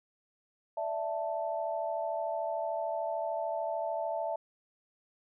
sine chord, D suspended second, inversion none, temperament just, 587.3 / 660.7 / 881 Hz, D5 / E5 / A5, 0 / +4 / +2 cents, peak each -38 / -33 / -37 dBFS, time 0.77-4.36 s, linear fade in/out 5 ms, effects none

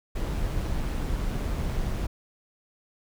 brown noise with amplitude modulation, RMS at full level -27 dBFS, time 0.15-2.07 s, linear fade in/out 10 ms, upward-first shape sine, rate 141 Hz, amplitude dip 25%, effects none

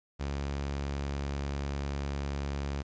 sawtooth tone, 70.2 Hz, C#2, 22 cents sharp, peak -28 dBFS, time 0.19-2.83 s, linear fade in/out 20 ms, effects resampled to 16000 Hz + 10-bit

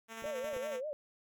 5% pulse tone with tremolo, 225.4 Hz, A3, 42 cents sharp, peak -31 dBFS, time 0.08-0.81 s, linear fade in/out 50 ms, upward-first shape square, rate 11 Hz, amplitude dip 30%
clicks, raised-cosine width 2 ms, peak -39 / -39 / -43 / -43 / -35 dBFS, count 5, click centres 0.224 / 0.256 / 0.444 / 0.53 / 0.566 s
sine tone with vibrato, 554.4 Hz, C#5, in tune, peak -36 dBFS, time 0.24-0.93 s, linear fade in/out 0 ms, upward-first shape sine, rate 5.1 Hz, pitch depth 190 cents each way
effects none

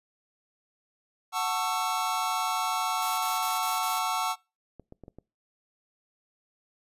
square chord, F# minor seventh, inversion none, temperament just, 740 / 888 / 1110 / 1332 Hz, F#5 / A5 / C#6 / E6, 0 / +16 / +2 / +18 cents, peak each -33 dBFS, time 1.32-4.36 s, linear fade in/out 50 ms
blue noise bursts, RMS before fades -36 dBFS, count 5, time 3.02-3.988 s, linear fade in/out 2 ms, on 160 ms, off 42 ms
clicks, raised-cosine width 2 ms, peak -32 dBFS, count 5, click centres 4.797 / 4.924 / 5.037 / 5.081 / 5.186 s
effects noise-tail reverb RT60 0.3 s tail -25 dB re dry + resampled to 32000 Hz

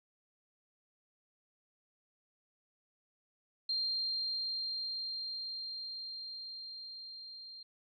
sine tone with level ramp, 4186 Hz, C8, in tune, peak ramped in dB -31 to -47 dBFS, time 3.69-7.63 s, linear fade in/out 5 ms, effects none

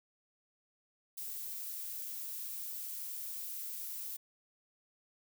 violet noise, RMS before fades -42 dBFS, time 1.17-4.17 s, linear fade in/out 10 ms, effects none

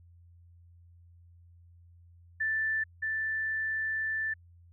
sine tone pair in turn, 1764 / 1764 Hz, A6 / A6, +4 / +4 cents, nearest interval unison, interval 0 cents, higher neither, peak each -27 / -29 dBFS, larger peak first, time 2.4-2.84 / 3.02-4.34 s, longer second, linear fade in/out 10 ms, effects added 86 Hz sine -54 dBFS peak until 4.72 s

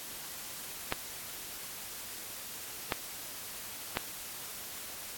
clicks, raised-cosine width 0.3 ms, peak -13 dBFS, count 3, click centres 0.924 / 2.922 / 3.971 s, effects white hiss -43 dBFS RMS until 5.17 s + AAC 64 kbps

